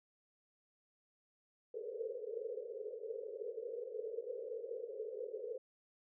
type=band-pass noise; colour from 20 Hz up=white; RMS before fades=-44 dBFS; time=1.74-5.58 s; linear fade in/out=5 ms; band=420 to 510 Hz; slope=96 dB/octave; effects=none